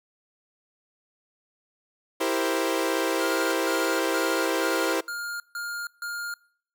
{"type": "chord", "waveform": "sawtooth", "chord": "C dominant seventh", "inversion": "first", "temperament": "equal", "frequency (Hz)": [329.6, 392, 466.2, 523.3], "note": ["E4", "G4", "Bb4", "C5"], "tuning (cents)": [0, 0, 0, 0], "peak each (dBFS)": [-24, -26, -27, -25], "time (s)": [2.2, 5.01], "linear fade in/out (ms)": 10}
{"type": "tone bursts", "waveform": "square", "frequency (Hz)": 1411, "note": "F6", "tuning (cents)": 17, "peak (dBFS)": -31, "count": 7, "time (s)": [3.2, 6.34], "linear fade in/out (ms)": 2, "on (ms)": 320, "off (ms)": 150}
{"effects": ["noise-tail reverb RT60 0.6 s tail -24 dB re dry"]}